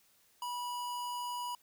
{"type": "tone", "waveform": "square", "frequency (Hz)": 976, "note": "B5", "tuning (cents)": -21, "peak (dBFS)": -37, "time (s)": [0.42, 1.55], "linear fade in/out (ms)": 2, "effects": ["white hiss -68 dBFS RMS until 1.62 s"]}